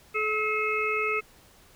harmonic tone, 430 Hz, A4, 40 cents flat, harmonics 1 / 3 / 5 / 6, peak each -30 / -30 / -30 / -30 dBFS, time 0.14-1.21 s, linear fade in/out 20 ms, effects pink hiss -56 dBFS RMS until 1.75 s

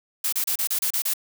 blue noise bursts, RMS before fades -24 dBFS, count 8, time 0.24-1.137 s, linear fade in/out 5 ms, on 85 ms, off 31 ms, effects none

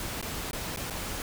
pink noise with dropouts, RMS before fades -35 dBFS, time 0-1.22 s, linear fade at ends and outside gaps 1 ms, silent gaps 0.214-0.226 / 0.511-0.531 / 0.762-0.772 / 0.9-0.906 s, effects none

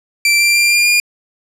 sawtooth tone with pitch steps, 2345 / 2363 / 2380 / 2398 / 2417 Hz, D7 / D7 / D7 / D7 / D7, -3 / +10 / +22 / +36 / +49 cents, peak -6 dBFS, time 0.25-1 s, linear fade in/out 2 ms, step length 150 ms, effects low-pass 12000 Hz 12 dB/octave

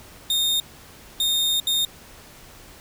40% pulse tone bursts at uneven times, 3672 Hz, A#7, 27 cents flat, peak -18 dBFS, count 3, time 0.3-0.6 / 1.2-1.6 / 1.67-1.85 s, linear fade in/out 2 ms, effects pink hiss -46 dBFS RMS until 2.8 s

